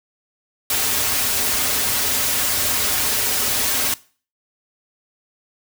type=noise with comb filter; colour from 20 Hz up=white; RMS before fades=-20 dBFS; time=0.7-3.94 s; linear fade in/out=2 ms; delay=5.9 ms; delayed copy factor=-0.75; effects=noise-tail reverb RT60 0.4 s tail -20 dB re dry